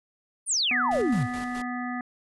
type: exponential sweep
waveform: sine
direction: down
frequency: 10020 to 97.6 Hz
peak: -22 dBFS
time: 0.46-1.28 s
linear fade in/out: 50 ms
type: harmonic tone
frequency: 246.9 Hz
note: B3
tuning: in tune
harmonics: 1 / 3 / 5 / 7 / 8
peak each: -31 / -36 / -38 / -39 / -40 dBFS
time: 0.71-2.01 s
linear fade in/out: 2 ms
type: noise with tremolo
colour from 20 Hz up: pink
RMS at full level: -41 dBFS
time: 0.91-1.62 s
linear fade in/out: 5 ms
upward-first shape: square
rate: 4.7 Hz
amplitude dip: 65%
effects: resampled to 24000 Hz

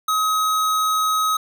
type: tone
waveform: square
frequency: 1269 Hz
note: D#6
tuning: 34 cents sharp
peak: -18 dBFS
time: 0.08-1.37 s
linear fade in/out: 5 ms
effects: none

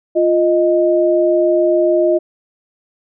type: tone pair together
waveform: sine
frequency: 349.2 / 622.2 Hz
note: F4 / D#5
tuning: 0 / 0 cents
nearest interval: minor seventh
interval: 1000 cents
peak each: -13 dBFS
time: 0.15-2.19 s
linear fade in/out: 20 ms
effects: none

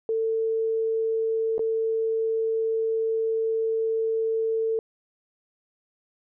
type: tone with dropouts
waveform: sine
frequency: 447.2 Hz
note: A4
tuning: 28 cents sharp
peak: -22 dBFS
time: 0.09-4.79 s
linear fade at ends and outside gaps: 1 ms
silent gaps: 1.581-1.593 s
effects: none

